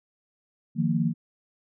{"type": "chord", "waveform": "sine", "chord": "Eb suspended second", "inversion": "none", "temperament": "equal with one note detuned", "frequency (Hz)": [155.56, 174.61, 230.1], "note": ["Eb3", "F3", "Bb3"], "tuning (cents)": [0, 0, -22], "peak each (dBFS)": -26, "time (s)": [0.75, 1.14], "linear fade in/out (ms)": 50, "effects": []}